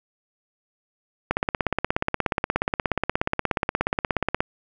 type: click train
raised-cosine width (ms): 0.5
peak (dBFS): -6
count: 53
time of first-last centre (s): 1.31-4.405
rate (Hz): 16.8
effects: none